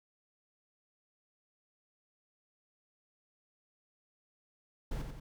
brown noise with echo, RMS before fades -36 dBFS, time 4.91-5.02 s, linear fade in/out 5 ms, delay 90 ms, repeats 2, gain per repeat -5 dB, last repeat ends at 5.2 s, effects none

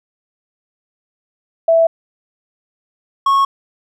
sine / triangle tone pair in turn, 659.3 / 1098.3 Hz, E5 / C#6, 0 / -16 cents, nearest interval major sixth, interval 884 cents, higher second, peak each -8 dBFS, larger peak neither, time 1.68-1.87 / 3.26-3.45 s, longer neither, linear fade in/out 5 ms, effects none

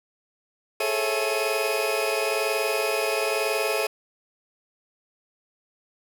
35% pulse tone cluster, 419.1 / 440.1 / 546 / 659 / 2504 Hz, G#4 / A4 / C#5 / E5 / D#7, +16 / 0 / -26 / -1 / +10 cents, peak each -28 dBFS, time 0.8-3.87 s, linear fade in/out 5 ms, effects none

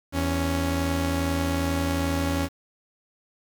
sawtooth tone pair together, 82.41 / 277.4 Hz, E2 / C#4, 0 / +1 cents, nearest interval octave + major sixth, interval 2101 cents, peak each -22 dBFS, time 0.12-2.49 s, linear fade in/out 50 ms, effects 8-bit

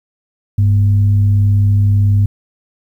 sine tone with frequency modulation, 100.7 Hz, G2, 47 cents sharp, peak -8 dBFS, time 0.58-2.26 s, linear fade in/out 5 ms, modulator 137 Hz, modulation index 0.26, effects 8-bit

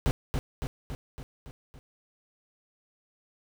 brown noise with echo, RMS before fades -24 dBFS, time 0.06-0.11 s, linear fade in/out 0 ms, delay 280 ms, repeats 6, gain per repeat -4 dB, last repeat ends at 1.79 s, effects none

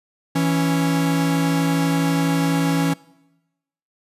45% pulse tone pair together, 164.81 / 277.4 Hz, E3 / C#4, 0 / +1 cents, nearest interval major sixth, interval 901 cents, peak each -20 dBFS, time 0.35-2.94 s, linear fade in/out 10 ms, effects noise-tail reverb RT60 1.0 s tail -23 dB re dry + resampled to 32000 Hz

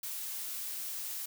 blue noise, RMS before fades -39 dBFS, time 0.03-1.26 s, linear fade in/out 5 ms, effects none

